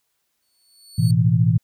25% pulse tone with exponential growth, 4442 Hz, C#8, 3 cents sharp, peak -27 dBFS, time 0.42-1.11 s, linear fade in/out 2 ms, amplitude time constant 150 ms
sine chord, A suspended second, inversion none, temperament just, 110 / 123.75 / 165 Hz, A2 / B2 / E3, 0 / +4 / +2 cents, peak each -18 dBFS, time 0.98-1.58 s, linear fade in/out 10 ms
effects white hiss -72 dBFS RMS until 1.63 s

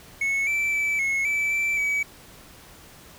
triangle tone with pitch steps, 2200 / 2329 / 2312 / 2179 / 2313 / 2333 / 2279 Hz, C#7 / D7 / D7 / C#7 / D7 / D7 / C#7, -14 / -15 / -28 / -30 / -27 / -12 / +47 cents, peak -20 dBFS, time 0.21-2.03 s, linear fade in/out 5 ms, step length 260 ms, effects pink hiss -48 dBFS RMS until 3.18 s

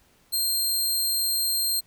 15% pulse tone, 4186 Hz, C8, in tune, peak -16 dBFS, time 0.32-1.81 s, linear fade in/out 20 ms, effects pink hiss -61 dBFS RMS until 1.86 s

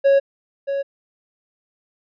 triangle tone pair in turn, 552 / 554.8 Hz, C#5 / C#5, -7 / +1 cents, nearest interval unison, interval 8 cents, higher second, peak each -9 / -18 dBFS, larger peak first, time 0.04-0.2 / 0.67-0.83 s, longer neither, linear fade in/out 20 ms, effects resampled to 11025 Hz

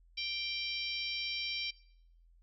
harmonic tone, 784 Hz, G5, in tune, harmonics 3 / 4 / 5 / 6 / 7, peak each -40 / -41 / -42 / -43 / -43 dBFS, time 0.17-1.71 s, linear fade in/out 10 ms, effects noise-tail reverb RT60 0.8 s tail -22 dB re dry + added 42 Hz sine -60 dBFS peak until 2.42 s

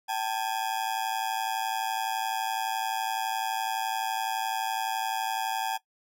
40% pulse ring-modulated tone, 830 Hz, G#5, 1 cent flat, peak -24 dBFS, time 0.08-5.78 s, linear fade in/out 20 ms, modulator 55.9 Hz, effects noise-tail reverb RT60 0.1 s tail -17 dB re dry

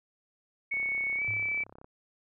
sine tone with pitch glide, 2217 to 2310 Hz, C#7 to D7, 0 to -29 cents, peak -28 dBFS, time 0.71-1.64 s, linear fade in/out 10 ms, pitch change +71 cents, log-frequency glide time 1.16-1.23 s
click train, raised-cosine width 1 ms, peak -35 dBFS, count 38, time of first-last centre 0.74-1.844 s, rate 33.5 Hz
sine tone with exponential decay, 104.4 Hz, G#2, 10 cents sharp, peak -35 dBFS, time 1.28-1.74 s, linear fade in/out 5 ms, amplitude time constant 98 ms
effects none

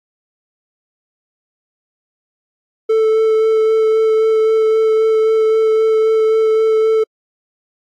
triangle tone with vibrato, 440.5 Hz, A4, 2 cents sharp, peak -8 dBFS, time 2.89-7.04 s, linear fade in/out 10 ms, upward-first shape sine, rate 3.8 Hz, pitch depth 10 cents each way, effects AAC 64 kbps

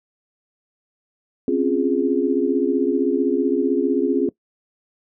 sine chord, Db major seventh, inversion third, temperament equal, 261.6 / 277.2 / 349.2 / 415.3 Hz, C4 / Db4 / F4 / Ab4, 0 / 0 / 0 / 0 cents, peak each -22 dBFS, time 1.48-4.29 s, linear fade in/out 2 ms, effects noise-tail reverb RT60 0.1 s tail -21 dB re dry

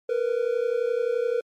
triangle tone pair together, 462.3 / 493.9 Hz, A#4 / B4, -14 / 0 cents, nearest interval minor second, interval 114 cents, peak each -23 dBFS, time 0.09-1.41 s, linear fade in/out 5 ms, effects MP3 64 kbps

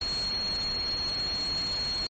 sine tone in noise, 4293 Hz, C8, 44 cents sharp, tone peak -28 dBFS, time 0.01-2.07 s, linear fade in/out 5 ms, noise pink, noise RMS -38 dBFS, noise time 0.01-2.07 s, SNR +7 dB, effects MP3 32 kbps

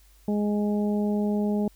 harmonic tone, 207.7 Hz, G#3, in tune, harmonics 1 / 2 / 3 / 4, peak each -23 / -30 / -35 / -39 dBFS, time 0.28-1.68 s, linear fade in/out 2 ms, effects added 50 Hz sine -54 dBFS peak until 1.75 s + white hiss -61 dBFS RMS until 1.75 s

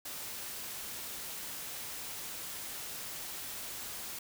white noise, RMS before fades -42 dBFS, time 0.05-4.19 s, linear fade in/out 5 ms, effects none

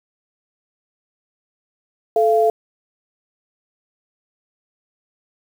sine tone pair together, 436.9 / 686 Hz, A4 / F5, -12 / -31 cents, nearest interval minor sixth, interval 781 cents, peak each -15 dBFS, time 2.16-2.5 s, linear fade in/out 2 ms, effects 7-bit

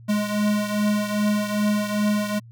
square beating tone pair, 208.2 / 210.7 Hz, G#3 / G#3, +5 / +25 cents, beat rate 2.5 Hz, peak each -22 / -27 dBFS, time 0.08-2.4 s, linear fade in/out 20 ms, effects added 116 Hz sine -42 dBFS peak until 2.51 s

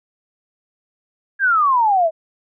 sine exponential sweep, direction down, 1647 to 622.3 Hz, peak -12 dBFS, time 1.39-2.11 s, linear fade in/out 50 ms, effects none

